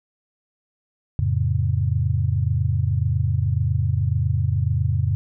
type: chord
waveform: sine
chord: F augmented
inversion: none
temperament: just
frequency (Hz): 87.31 / 109.13 / 136.42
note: F2 / A2 / C#3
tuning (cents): 0 / -14 / -27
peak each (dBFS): -22 / -22 / -23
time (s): 1.19-5.15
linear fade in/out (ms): 0
effects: none